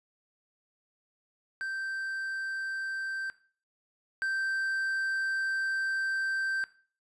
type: tone pair in turn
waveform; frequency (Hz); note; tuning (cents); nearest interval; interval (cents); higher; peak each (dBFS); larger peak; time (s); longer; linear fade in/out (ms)
triangle; 1563 / 1563; G6 / G6; -6 / -6; unison; 0; neither; -30 / -26; second; 1.61-3.3 / 4.22-6.64; second; 0
effects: noise-tail reverb RT60 0.4 s tail -17 dB re dry + resampled to 24000 Hz